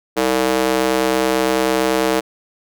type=tone with high-pass filter; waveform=square; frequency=64.5 Hz; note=C2; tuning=24 cents flat; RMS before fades=-17 dBFS; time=0.16-2.21 s; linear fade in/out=20 ms; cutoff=400 Hz; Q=1.7; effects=none